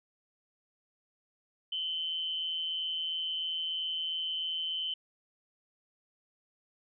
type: tone with amplitude modulation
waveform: sine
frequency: 3055 Hz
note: G7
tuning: 45 cents flat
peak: -29 dBFS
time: 1.72-4.94 s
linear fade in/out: 5 ms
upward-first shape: sine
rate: 163 Hz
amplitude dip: 55%
effects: none